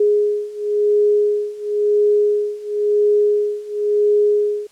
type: beating tone pair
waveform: sine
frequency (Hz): 415.3 / 416.26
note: G#4 / G#4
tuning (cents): 0 / +4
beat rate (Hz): 0.96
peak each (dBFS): -18 / -16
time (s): 0-4.67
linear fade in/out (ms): 5
effects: white hiss -53 dBFS RMS until 4.71 s + low-pass 9000 Hz 12 dB/octave